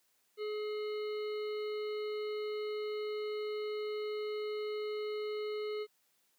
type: harmonic tone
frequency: 423.7 Hz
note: G#4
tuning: 35 cents sharp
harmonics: 1 / 3 / 5 / 7 / 9 / 10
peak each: -35 / -50 / -50 / -54 / -59 / -54 dBFS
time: 0.37-5.87 s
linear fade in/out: 50 ms
effects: white hiss -74 dBFS RMS until 6.38 s + high-pass 150 Hz 12 dB/octave